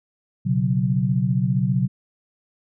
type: chord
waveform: sine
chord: B suspended second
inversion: none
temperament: equal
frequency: 123.47 / 138.59 / 185 Hz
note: B2 / C#3 / F#3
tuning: 0 / 0 / 0 cents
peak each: -22 dBFS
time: 0.45-1.88 s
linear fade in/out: 20 ms
effects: none

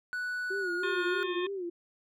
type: tone with pitch glide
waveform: triangle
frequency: 1480 to 1439.5 Hz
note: F#6 to F#6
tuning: 0 to -48 cents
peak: -30 dBFS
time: 0.13-1.23 s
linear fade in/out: 0 ms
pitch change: -48 cents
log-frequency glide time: 0.58-0.71 s
type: tone with vibrato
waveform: sine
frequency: 370 Hz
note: F#4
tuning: in tune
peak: -33 dBFS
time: 0.5-1.7 s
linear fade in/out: 10 ms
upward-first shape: sine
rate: 3.2 Hz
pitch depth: 130 cents each way
type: harmonic tone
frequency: 358 Hz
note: F4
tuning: 43 cents sharp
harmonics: 1 / 3 / 5 / 7 / 9 / 10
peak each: -34 / -39 / -41 / -42 / -44 / -44 dBFS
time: 0.83-1.47 s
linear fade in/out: 5 ms
effects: none

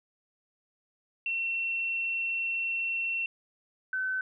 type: tone pair in turn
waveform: sine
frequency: 2712 / 1522.1 Hz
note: E7 / F#6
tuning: +49 / +49 cents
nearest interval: minor seventh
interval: 1000 cents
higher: first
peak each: -28 dBFS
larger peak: neither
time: 1.26-3.26 / 3.93-4.21 s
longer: first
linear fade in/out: 2 ms
effects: none

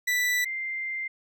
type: tone pair in turn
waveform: 40% pulse / sine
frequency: 1975.5 / 2092 Hz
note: B6 / C7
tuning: 0 / -1 cents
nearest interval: minor second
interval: 99 cents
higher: second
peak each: -22 / -29 dBFS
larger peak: first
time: 0.07-0.45 / 0.45-1.08 s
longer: second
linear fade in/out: 10 ms
effects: none

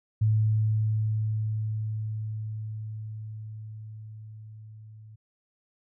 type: tone with level ramp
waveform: sine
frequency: 108.5 Hz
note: A2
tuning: 24 cents flat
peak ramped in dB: -19 to -45 dBFS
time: 0.21-5.16 s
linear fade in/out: 10 ms
effects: none

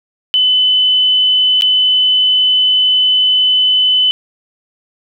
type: tone with dropouts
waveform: sine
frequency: 3017 Hz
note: F#7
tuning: 33 cents sharp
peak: -8 dBFS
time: 0.34-4.11 s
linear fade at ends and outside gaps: 0 ms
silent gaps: 1.611-1.621 s
effects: none

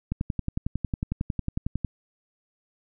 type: click train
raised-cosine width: 5 ms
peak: -14 dBFS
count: 20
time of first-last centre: 0.12-1.847 s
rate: 11 Hz
effects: none

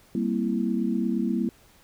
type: chord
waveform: sine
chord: C dominant seventh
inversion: second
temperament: equal with one note detuned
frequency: 196 / 233.1 / 261.6 / 332.5 Hz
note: G3 / Bb3 / C4 / E4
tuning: 0 / 0 / 0 / +15 cents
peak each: -28 / -26 / -32 / -30 dBFS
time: 0.15-1.49 s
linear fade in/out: 2 ms
effects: pink hiss -57 dBFS RMS until 1.83 s

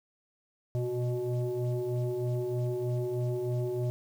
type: tone with frequency modulation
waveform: sine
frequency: 121.4 Hz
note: B2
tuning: 29 cents flat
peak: -28 dBFS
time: 0.75-3.9 s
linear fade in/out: 0 ms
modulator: 246 Hz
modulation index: 1.5
effects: 9-bit

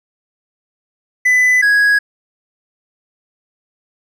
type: tone pair in turn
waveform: triangle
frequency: 2000 / 1660.6 Hz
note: B6 / G#6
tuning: +21 / -1 cents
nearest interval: minor third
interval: 322 cents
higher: first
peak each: -7 dBFS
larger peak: neither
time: 1.25-1.62 / 1.62-1.99 s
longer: neither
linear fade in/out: 10 ms
effects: none

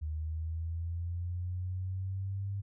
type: linear sweep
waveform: sine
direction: up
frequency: 76.4 to 100 Hz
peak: -33 dBFS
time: 0.01-2.62 s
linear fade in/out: 20 ms
effects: none

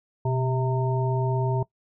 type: harmonic tone with a mistuned harmonic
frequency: 130.81 Hz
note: C3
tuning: in tune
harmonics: 1 / 3 / 5 / 7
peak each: -23 / -30 / -33 / -31 dBFS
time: 0.25-1.63 s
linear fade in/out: 5 ms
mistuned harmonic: 1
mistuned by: -75 cents
effects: noise-tail reverb RT60 0.1 s tail -20 dB re dry

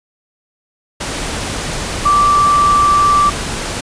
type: tone in noise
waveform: sine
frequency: 1168 Hz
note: D6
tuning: 10 cents flat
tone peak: -8 dBFS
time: 2.05-3.3 s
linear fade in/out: 10 ms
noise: pink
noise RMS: -21 dBFS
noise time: 1-3.81 s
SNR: +10 dB
effects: resampled to 22050 Hz

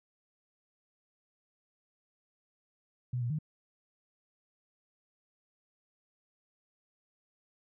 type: tone with pitch steps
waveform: sine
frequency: 124.1 / 119.7 / 153.6 Hz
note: B2 / A#2 / D#3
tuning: +9 / +46 / -22 cents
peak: -30 dBFS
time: 3.13-3.388 s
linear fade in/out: 5 ms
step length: 86 ms
effects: none

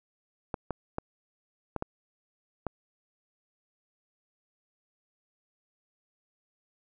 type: clicks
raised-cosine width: 1 ms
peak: -17 dBFS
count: 6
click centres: 0.542 / 0.707 / 0.984 / 1.763 / 1.824 / 2.667 s
effects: none

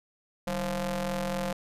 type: ring-modulated tone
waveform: sawtooth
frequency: 170 Hz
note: F3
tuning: 46 cents flat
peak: -22 dBFS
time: 0.47-1.53 s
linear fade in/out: 5 ms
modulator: 362 Hz
effects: resampled to 32000 Hz

